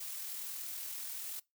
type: noise with amplitude modulation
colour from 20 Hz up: blue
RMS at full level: -41 dBFS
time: 0-1.4 s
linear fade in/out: 10 ms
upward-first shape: sine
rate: 41.1 Hz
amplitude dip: 25%
effects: noise-tail reverb RT60 0.2 s tail -22 dB re dry